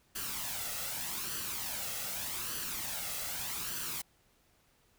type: noise with flanger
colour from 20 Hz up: white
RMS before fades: -38 dBFS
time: 0.15-4.02 s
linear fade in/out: 10 ms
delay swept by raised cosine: 0.66 to 1.53 ms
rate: 0.83 Hz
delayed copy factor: +0.55
effects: pink hiss -69 dBFS RMS until 4.98 s